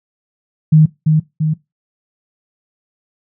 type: tone with echo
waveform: sine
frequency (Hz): 155.56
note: D#3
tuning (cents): 0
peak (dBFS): -4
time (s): 0.72-0.86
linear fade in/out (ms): 10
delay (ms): 340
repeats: 2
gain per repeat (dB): -4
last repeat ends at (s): 1.54
effects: noise-tail reverb RT60 0.2 s tail -20 dB re dry